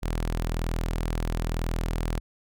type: tone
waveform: sawtooth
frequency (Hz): 41.02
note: E1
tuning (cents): -8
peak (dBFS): -22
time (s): 0.02-2.2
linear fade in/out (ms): 20
effects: none